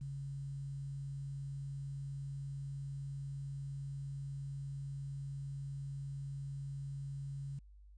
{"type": "tone with quantisation", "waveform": "sine", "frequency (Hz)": 138.59, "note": "C#3", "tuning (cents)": 0, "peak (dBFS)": -40, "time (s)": [0.01, 7.59], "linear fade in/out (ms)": 5, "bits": 11, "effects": ["added 50 Hz sine -55 dBFS peak until 7.97 s", "resampled to 22050 Hz"]}